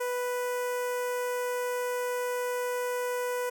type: tone with notch filter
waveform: sawtooth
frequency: 493.9 Hz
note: B4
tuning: in tune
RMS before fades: -31 dBFS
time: 0-3.5 s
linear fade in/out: 10 ms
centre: 3900 Hz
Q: 0.86
effects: none